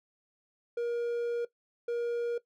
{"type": "tone pair in turn", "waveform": "triangle", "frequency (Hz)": [473.7, 473.7], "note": ["A#4", "A#4"], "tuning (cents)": [28, 28], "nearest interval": "unison", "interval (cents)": 0, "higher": "neither", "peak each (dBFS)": -27, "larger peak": "neither", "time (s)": [[0.77, 1.45], [1.88, 2.38]], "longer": "first", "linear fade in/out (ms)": 5, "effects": ["noise-tail reverb RT60 0.1 s tail -18 dB re dry"]}